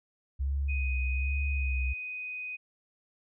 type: tone with vibrato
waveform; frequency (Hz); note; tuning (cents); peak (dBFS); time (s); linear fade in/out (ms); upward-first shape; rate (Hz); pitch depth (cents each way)
sine; 67; C2; +42; -27; 0.39-1.94; 20; sine; 1.2; 74
type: tone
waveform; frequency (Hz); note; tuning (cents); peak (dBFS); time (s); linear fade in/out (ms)
sine; 2498; D#7; +6; -35; 0.68-2.57; 20
effects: none